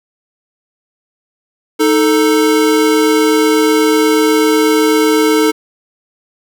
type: tone pair together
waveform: square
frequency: 311.9 / 440 Hz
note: D#4 / A4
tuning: +4 / 0 cents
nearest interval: tritone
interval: 596 cents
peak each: -12 dBFS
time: 1.79-5.52 s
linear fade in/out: 20 ms
effects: none